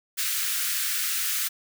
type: high-pass noise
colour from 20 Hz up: white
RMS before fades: -27 dBFS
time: 0.17-1.49 s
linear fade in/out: 20 ms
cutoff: 1300 Hz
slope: 48 dB/octave
effects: none